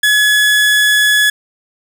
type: tone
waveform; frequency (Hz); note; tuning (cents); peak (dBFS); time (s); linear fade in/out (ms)
30% pulse; 1697; G#6; +37; -6; 0.03-1.3; 5
effects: none